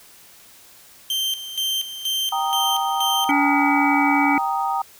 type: tone with tremolo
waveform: 40% pulse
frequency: 3136 Hz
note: G7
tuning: in tune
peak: -20 dBFS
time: 1.1-3.31 s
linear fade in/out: 2 ms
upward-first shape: square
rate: 2.1 Hz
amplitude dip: 70%
type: chord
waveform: sine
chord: Eb major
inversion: first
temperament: equal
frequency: 784 / 932.3 / 1244.5 Hz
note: G5 / Bb5 / Eb6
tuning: 0 / 0 / 0 cents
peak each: -23 / -24 / -26 dBFS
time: 2.32-4.82 s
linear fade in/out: 5 ms
type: harmonic tone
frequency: 285 Hz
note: C#4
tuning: 48 cents sharp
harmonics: 1 / 3 / 5 / 7 / 8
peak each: -19 / -24 / -30 / -29 / -22 dBFS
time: 3.29-4.38 s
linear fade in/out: 2 ms
effects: white hiss -48 dBFS RMS until 4.99 s